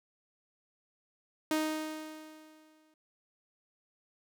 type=tone with exponential decay; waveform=sawtooth; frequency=311.1 Hz; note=D#4; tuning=in tune; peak=-23 dBFS; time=1.51-2.94 s; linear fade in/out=2 ms; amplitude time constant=310 ms; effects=none